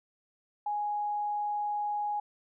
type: tone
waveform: sine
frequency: 830.6 Hz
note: G#5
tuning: in tune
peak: -29 dBFS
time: 0.66-2.2 s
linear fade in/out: 5 ms
effects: none